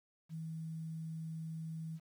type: tone with quantisation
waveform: sine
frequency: 160.9 Hz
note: E3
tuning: 42 cents flat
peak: -40 dBFS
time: 0.29-2 s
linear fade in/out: 50 ms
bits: 11
effects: none